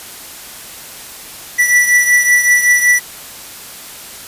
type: beating tone pair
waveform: square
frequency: 1961 / 1966.3 Hz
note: B6 / B6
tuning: -13 / -8 cents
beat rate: 5.3 Hz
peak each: -10 / -16 dBFS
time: 1.58-3 s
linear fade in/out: 20 ms
effects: white hiss -32 dBFS RMS until 4.27 s + resampled to 32000 Hz